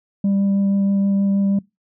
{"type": "tone with vibrato", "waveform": "sine", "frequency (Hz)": 197.8, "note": "G3", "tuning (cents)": 16, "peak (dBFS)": -12, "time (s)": [0.24, 1.59], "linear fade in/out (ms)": 5, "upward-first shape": "triangle", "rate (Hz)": 6.3, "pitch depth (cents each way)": 10, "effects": ["noise-tail reverb RT60 0.2 s tail -23 dB re dry", "tanh soft clip ceiling -14 dBFS"]}